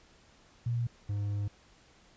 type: tone pair in turn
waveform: sine / triangle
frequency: 118.8 / 102.14 Hz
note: A#2 / G#2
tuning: +33 / -28 cents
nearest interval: minor third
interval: 261 cents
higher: first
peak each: -28 dBFS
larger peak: neither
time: 0.66-0.87 / 1.09-1.48 s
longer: second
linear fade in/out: 5 ms
effects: pink hiss -61 dBFS RMS until 2.16 s + resampled to 16000 Hz